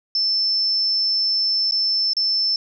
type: tone with dropouts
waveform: sine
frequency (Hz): 5300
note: E8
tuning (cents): +9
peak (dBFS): -17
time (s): 0.15-2.56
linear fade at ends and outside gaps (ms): 2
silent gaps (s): 1.711-1.721 / 2.134-2.167
effects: none